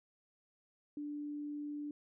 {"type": "tone", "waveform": "sine", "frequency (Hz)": 293.7, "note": "D4", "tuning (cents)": 0, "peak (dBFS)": -39, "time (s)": [0.97, 1.91], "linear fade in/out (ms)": 2, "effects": []}